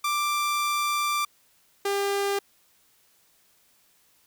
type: tone pair in turn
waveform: sawtooth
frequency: 1179 / 399.7 Hz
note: D6 / G4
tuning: +6 / +34 cents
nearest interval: octave + perfect fifth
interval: 1872 cents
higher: first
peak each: -20 dBFS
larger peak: neither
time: 0.04-1.25 / 1.85-2.39 s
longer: first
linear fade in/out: 5 ms
effects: white hiss -63 dBFS RMS until 4.26 s